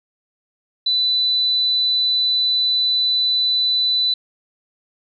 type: tone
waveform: sine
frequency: 3990 Hz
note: B7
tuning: 17 cents sharp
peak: -15 dBFS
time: 0.86-4.14 s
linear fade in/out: 5 ms
effects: none